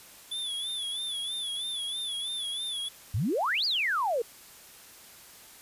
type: tone with vibrato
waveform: square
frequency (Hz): 3450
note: A7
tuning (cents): -35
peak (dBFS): -32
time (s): 0.31-2.89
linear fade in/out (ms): 10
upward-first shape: sine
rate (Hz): 3.1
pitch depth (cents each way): 83
type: exponential two-way sweep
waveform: sine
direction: up then down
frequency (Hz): 85.7 to 4970 to 438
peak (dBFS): -25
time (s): 3.14-4.22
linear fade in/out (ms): 5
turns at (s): 3.65
effects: white hiss -51 dBFS RMS until 5.61 s + resampled to 32000 Hz